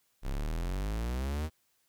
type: exponential sweep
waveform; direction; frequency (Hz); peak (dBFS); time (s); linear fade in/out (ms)
45% pulse; up; 32 to 80.6; -31; 0.22-1.5; 50
effects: white hiss -73 dBFS RMS until 1.88 s